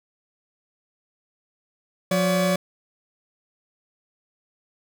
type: tone pair together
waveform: 40% pulse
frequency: 179.85 / 571 Hz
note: F#3 / D5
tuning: -49 / -49 cents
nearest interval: octave + minor sixth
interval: 2000 cents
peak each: -21 dBFS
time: 2.11-2.56 s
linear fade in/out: 5 ms
effects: none